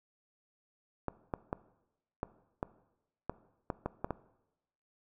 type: clicks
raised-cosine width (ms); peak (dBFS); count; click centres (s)
1; -19; 10; 1.083 / 1.338 / 1.529 / 2.231 / 2.629 / 3.296 / 3.702 / 3.86 / 4.045 / 4.107
effects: noise-tail reverb RT60 0.9 s tail -18 dB re dry